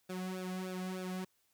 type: tone with flanger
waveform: sawtooth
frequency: 185 Hz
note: F#3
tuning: in tune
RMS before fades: -40 dBFS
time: 0.09-1.25 s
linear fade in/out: 10 ms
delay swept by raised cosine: 0.97 to 2.27 ms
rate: 3.3 Hz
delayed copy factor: -0.95
effects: white hiss -75 dBFS RMS until 1.53 s